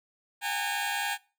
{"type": "tone cluster", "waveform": "15% pulse", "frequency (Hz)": [753, 817, 907], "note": ["F#5", "G#5", "A#5"], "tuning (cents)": [30, -29, -48], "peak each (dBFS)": [-32, -24, -28], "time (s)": [0.41, 1.18], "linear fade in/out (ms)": 50, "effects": ["noise-tail reverb RT60 0.3 s tail -20 dB re dry"]}